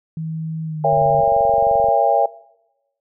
sine tone with pitch glide, 160 to 145.88 Hz, D#3 to D3, +49 to -11 cents, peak -23 dBFS, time 0.17-1.21 s, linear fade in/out 2 ms, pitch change -160 cents, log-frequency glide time 0.64-1.05 s
sine chord, A# diminished seventh, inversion none, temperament just, 466.2 / 559.4 / 671.3 / 805.5 Hz, A#4 / C#5 / E5 / G5, 0 / +16 / +31 / +47 cents, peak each -23 / -19 / -18 / -17 dBFS, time 0.84-2.26 s, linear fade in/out 5 ms
click train, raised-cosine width 5 ms, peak -24 dBFS, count 23, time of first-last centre 0.93-1.887 s, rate 23 Hz
effects noise-tail reverb RT60 0.9 s tail -20 dB re dry

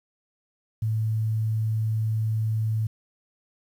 sine tone, 110 Hz, A2, in tune, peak -22 dBFS, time 0.82-2.87 s, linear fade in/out 5 ms, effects 9-bit

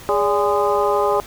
harmonic tone with a mistuned harmonic, 205.6 Hz, G#3, 17 cents flat, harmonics 2 / 3 / 4 / 5 / 6, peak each -19 / -21 / -22 / -23 / -24 dBFS, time 0.09-1.2 s, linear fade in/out 0 ms, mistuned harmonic 3, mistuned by -110 cents, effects pink hiss -39 dBFS RMS until 1.26 s

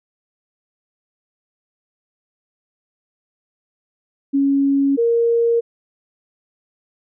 sine tone pair in turn, 277.2 / 466.2 Hz, C#4 / A#4, 0 / 0 cents, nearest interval major sixth, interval 900 cents, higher second, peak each -13 dBFS, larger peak neither, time 4.33-4.97 / 4.97-5.61 s, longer neither, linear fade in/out 20 ms, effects none

